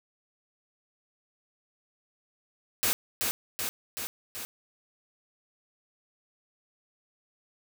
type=noise with echo; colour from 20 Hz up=white; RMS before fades=-26 dBFS; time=2.83-2.93 s; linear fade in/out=0 ms; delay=380 ms; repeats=4; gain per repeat=-3 dB; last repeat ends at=4.45 s; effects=none